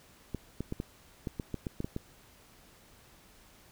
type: clicks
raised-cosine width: 3 ms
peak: -21 dBFS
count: 11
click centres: 0.347 / 0.606 / 0.724 / 0.801 / 1.272 / 1.398 / 1.543 / 1.668 / 1.804 / 1.845 / 1.964 s
effects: pink hiss -59 dBFS RMS until 3.71 s